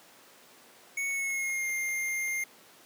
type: tone with pitch glide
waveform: square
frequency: 2217 to 2114 Hz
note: C#7 to C7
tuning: 0 to +17 cents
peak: -30 dBFS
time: 0.97-2.44 s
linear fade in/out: 5 ms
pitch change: -83 cents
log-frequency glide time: 1.09-1.69 s
type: click train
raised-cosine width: 0.3 ms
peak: -36 dBFS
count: 7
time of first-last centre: 1.11-2.28 s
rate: 5.13 Hz
effects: pink hiss -55 dBFS RMS until 2.85 s + high-pass 300 Hz 12 dB/octave